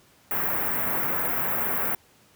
white band-stop noise, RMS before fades -26 dBFS, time 0.31-1.95 s, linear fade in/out 2 ms, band 1900 to 15000 Hz, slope 24 dB/octave, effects pink hiss -58 dBFS RMS until 2.35 s + high-pass 80 Hz 12 dB/octave

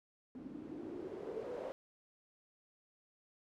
blue noise with low-pass filter sweep, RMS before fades -45 dBFS, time 0.35-1.72 s, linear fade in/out 0 ms, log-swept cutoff 250 to 540 Hz, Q 5.3, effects none

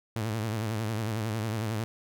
sawtooth tone with vibrato, 109.9 Hz, A2, 2 cents flat, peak -25 dBFS, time 0.16-1.84 s, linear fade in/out 0 ms, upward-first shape sine, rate 11 Hz, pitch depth 88 cents each way, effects none

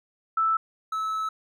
sine / triangle tone pair in turn, 1318.5 / 1301.1 Hz, E6 / E6, 0 / -23 cents, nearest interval unison, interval 23 cents, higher first, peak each -20 / -24 dBFS, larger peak first, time 0.37-0.57 / 0.92-1.29 s, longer second, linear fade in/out 5 ms, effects none

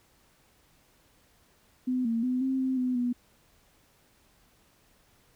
sine tone with pitch steps, 253.6 / 229.2 / 252.7 / 264.1 / 261.1 / 252.5 / 244.4 Hz, B3 / A#3 / B3 / C4 / C4 / B3 / B3, +46 / -29 / +40 / +16 / -3 / +39 / -18 cents, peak -25 dBFS, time 1.87-3.13 s, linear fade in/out 10 ms, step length 180 ms, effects pink hiss -64 dBFS RMS until 5.35 s

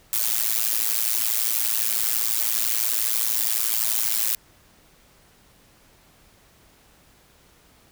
blue noise with amplitude modulation, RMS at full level -19 dBFS, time 0.13-4.35 s, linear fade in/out 2 ms, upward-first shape sine, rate 112 Hz, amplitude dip 100%, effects pink hiss -56 dBFS RMS until 7.91 s

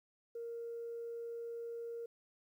sine tone, 466.2 Hz, A#4, in tune, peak -40 dBFS, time 0.35-2.06 s, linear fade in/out 5 ms, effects tanh soft clip ceiling -36 dBFS + 12-bit

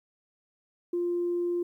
sine tone, 349.2 Hz, F4, in tune, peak -25 dBFS, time 0.93-1.63 s, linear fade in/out 5 ms, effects tanh soft clip ceiling -21 dBFS + 11-bit

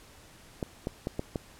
clicks, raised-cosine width 2 ms, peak -17 dBFS, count 5, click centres 0.628 / 0.871 / 1.071 / 1.194 / 1.358 s, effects pink hiss -54 dBFS RMS until 1.59 s + low-pass 12000 Hz 12 dB/octave

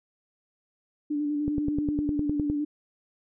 sine tone with vibrato, 294.5 Hz, D4, 5 cents sharp, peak -25 dBFS, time 1.1-2.65 s, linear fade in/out 10 ms, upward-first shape square, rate 10 Hz, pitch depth 24 cents each way
click train, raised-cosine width 3 ms, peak -17 dBFS, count 11, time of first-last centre 1.48-2.499 s, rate 9.81 Hz
effects none

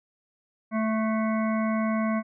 harmonic tone with a mistuned harmonic, 220 Hz, A3, in tune, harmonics 1 / 3 / 5 / 7 / 9 / 10, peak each -24 / -31 / -33 / -40 / -40 / -41 dBFS, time 0.71-2.23 s, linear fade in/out 50 ms, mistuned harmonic 7, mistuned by -29 cents, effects none

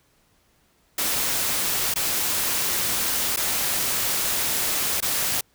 white noise with dropouts, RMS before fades -24 dBFS, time 0.98-5.41 s, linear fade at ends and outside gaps 5 ms, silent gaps 1.94-1.958 / 3.362-3.371 / 5.005-5.024 s, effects pink hiss -63 dBFS RMS until 5.54 s

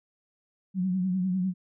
sine tone with vibrato, 185 Hz, F#3, in tune, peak -24 dBFS, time 0.74-1.54 s, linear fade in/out 50 ms, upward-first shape triangle, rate 10 Hz, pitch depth 75 cents each way, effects none

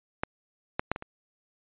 clicks, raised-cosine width 0.5 ms, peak -12 / -11 / -10 / -20 / -24 dBFS, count 5, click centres 0.235 / 0.795 / 0.916 / 0.961 / 1.024 s, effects resampled to 8000 Hz

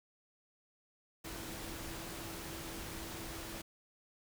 sine tone in noise, 330.6 Hz, E4, 5 cents sharp, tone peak -51 dBFS, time 1.24-3.62 s, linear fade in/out 10 ms, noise pink, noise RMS -45 dBFS, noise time 1.24-3.62 s, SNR -9 dB, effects none

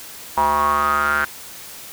square tone with band-pass filter sweep, 73.42 Hz, D2, in tune, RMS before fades -18 dBFS, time 0.37-1.25 s, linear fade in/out 5 ms, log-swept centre 940 to 1500 Hz, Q 8.8, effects white hiss -37 dBFS RMS until 1.92 s

